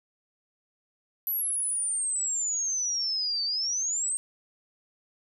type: exponential two-way sweep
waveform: sine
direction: down then up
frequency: 12000 to 4527 to 8590 Hz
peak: -26 dBFS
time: 1.27-4.17 s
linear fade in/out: 0 ms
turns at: 3.44 s
effects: none